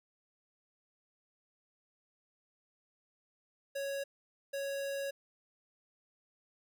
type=tone bursts at uneven times; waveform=square; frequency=554.4 Hz; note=C#5; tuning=in tune; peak=-36 dBFS; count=2; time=3.75-4.04 / 4.53-5.11 s; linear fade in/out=10 ms; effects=none